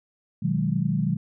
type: chord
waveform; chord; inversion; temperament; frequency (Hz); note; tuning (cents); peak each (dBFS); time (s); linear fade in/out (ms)
sine; G# minor seventh; first; equal; 123.47 / 155.56 / 185 / 207.7; B2 / D#3 / F#3 / G#3; 0 / 0 / 0 / 0; -29 / -25 / -26 / -29; 0.42-1.17; 10
effects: none